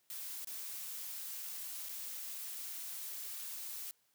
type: noise with dropouts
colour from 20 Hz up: blue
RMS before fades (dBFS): -44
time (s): 0.1-3.91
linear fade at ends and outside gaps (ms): 0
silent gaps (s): 0.446-0.472 / 1.887-1.892
effects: white hiss -75 dBFS RMS until 4.14 s + high-pass 100 Hz 12 dB/octave